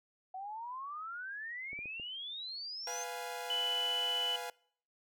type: exponential sweep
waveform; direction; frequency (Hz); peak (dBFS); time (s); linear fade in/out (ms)
sine; up; 740 to 6370; -40; 0.34-3.04; 5
type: clicks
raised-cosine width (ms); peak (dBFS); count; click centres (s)
2; -39; 4; 1.731 / 1.79 / 1.857 / 1.998
type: chord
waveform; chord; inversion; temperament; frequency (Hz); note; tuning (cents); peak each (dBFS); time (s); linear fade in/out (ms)
sawtooth; F diminished; second; equal; 493.9 / 698.5 / 830.6; Cb5 / F5 / Ab5; 0 / 0 / 0; -40; 2.87-4.5; 2
type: tone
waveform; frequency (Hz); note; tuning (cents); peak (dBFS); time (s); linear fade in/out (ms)
sine; 2979; F#7; +11; -32; 3.5-4.36; 2
effects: noise-tail reverb RT60 0.6 s tail -25 dB re dry